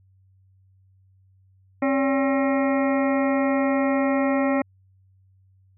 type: harmonic tone with a mistuned harmonic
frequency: 268.5 Hz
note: C4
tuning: 45 cents sharp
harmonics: 1 / 2 / 3 / 4 / 5 / 7 / 8 / 9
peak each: -21 / -24 / -30 / -33 / -34 / -33 / -36 / -40 dBFS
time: 1.82-4.62 s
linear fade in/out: 5 ms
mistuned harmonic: 2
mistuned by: +90 cents
effects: added 95 Hz sine -55 dBFS peak until 5.77 s